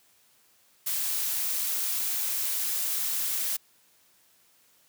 blue noise, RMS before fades -29 dBFS, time 0.86-3.57 s, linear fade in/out 10 ms, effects white hiss -63 dBFS RMS until 4.88 s + high-pass 80 Hz 12 dB/octave

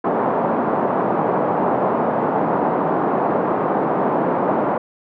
white band-pass noise, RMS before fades -19 dBFS, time 0.04-4.78 s, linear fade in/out 5 ms, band 160 to 970 Hz, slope 24 dB/octave, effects none

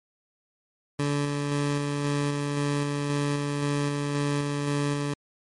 20% pulse tone with tremolo, 144.1 Hz, D3, 33 cents flat, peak -19 dBFS, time 0.99-5.14 s, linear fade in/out 5 ms, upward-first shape square, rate 1.9 Hz, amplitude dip 25%, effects MP3 48 kbps

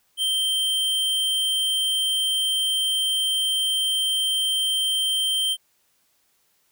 square tone, 3136 Hz, G7, in tune, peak -21 dBFS, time 0.17-5.57 s, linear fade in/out 50 ms, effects white hiss -66 dBFS RMS until 6.71 s

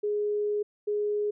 sine tone pair in turn, 416.2 / 416.2 Hz, G#4 / G#4, +4 / +4 cents, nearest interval unison, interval 0 cents, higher neither, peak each -25 dBFS, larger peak neither, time 0.03-0.63 / 0.87-1.31 s, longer first, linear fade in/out 10 ms, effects none

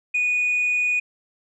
sine tone, 2468 Hz, D#7, 15 cents flat, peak -17 dBFS, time 0.14-1 s, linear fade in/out 10 ms, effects tanh soft clip ceiling -16 dBFS

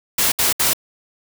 white noise bursts, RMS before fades -17 dBFS, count 3, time 0.18-0.734 s, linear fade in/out 5 ms, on 140 ms, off 67 ms, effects none

